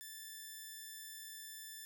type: tone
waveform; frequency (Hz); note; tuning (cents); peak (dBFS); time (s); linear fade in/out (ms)
5% pulse; 1759; A6; -1; -37; 0.01-1.85; 0
effects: none